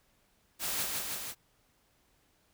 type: noise with echo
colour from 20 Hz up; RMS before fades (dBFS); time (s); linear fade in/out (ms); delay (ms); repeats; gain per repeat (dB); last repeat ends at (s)
white; -34; 0.59-0.87; 50; 160; 3; -2; 1.35
effects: pink hiss -70 dBFS RMS until 2.53 s